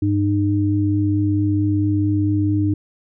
sine tone pair together, 100 / 304.5 Hz, G2 / D#4, +35 / -37 cents, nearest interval octave + perfect fifth, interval 1928 cents, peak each -18 dBFS, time 0.02-2.74 s, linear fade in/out 5 ms, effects none

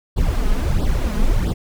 brown noise with flanger, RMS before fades -17 dBFS, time 0.16-1.54 s, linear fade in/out 20 ms, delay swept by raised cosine 0.22 to 4.82 ms, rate 1.5 Hz, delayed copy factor +0.85, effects none

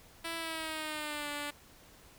5% pulse tone with pitch glide, 331.1 to 291.6 Hz, E4 to D4, +8 to -12 cents, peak -25 dBFS, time 0.24-1.51 s, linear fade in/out 10 ms, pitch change -220 cents, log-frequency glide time 0.36-1.29 s, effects pink hiss -58 dBFS RMS until 2.18 s

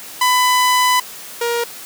sawtooth tone pair in turn, 1000 / 471.9 Hz, B5 / A#4, +21 / +21 cents, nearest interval octave + minor second, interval 1300 cents, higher first, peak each -8 / -13 dBFS, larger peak first, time 0.21-1 / 1.41-1.64 s, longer first, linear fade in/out 5 ms, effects white hiss -34 dBFS RMS until 1.85 s + high-pass 150 Hz 12 dB/octave

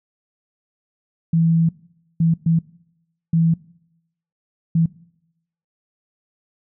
sine tone bursts at uneven times, 164.81 Hz, E3, in tune, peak -13 dBFS, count 5, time 1.33-1.69 / 2.2-2.34 / 2.46-2.59 / 3.33-3.54 / 4.75-4.86 s, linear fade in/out 5 ms, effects noise-tail reverb RT60 0.8 s tail -21 dB re dry

